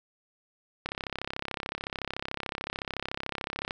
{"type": "click train", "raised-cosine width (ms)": 0.3, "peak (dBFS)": -16, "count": 97, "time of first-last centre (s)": [0.86, 3.709], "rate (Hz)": 33.7, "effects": []}